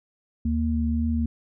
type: tone pair together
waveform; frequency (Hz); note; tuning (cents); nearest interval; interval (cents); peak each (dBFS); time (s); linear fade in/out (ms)
sine; 76.5 / 231.8; D#2 / A#3; -29 / -10; octave + perfect fifth; 1919; -24; 0.45-1.26; 5
effects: none